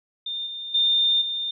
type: tone with level steps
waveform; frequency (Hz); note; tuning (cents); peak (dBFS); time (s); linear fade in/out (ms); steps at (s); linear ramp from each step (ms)
sine; 3616; A7; +47; -27 / -31 / -17 / -25; 0.26-1.51; 5; 0.46 / 0.74 / 1.21; 10
effects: none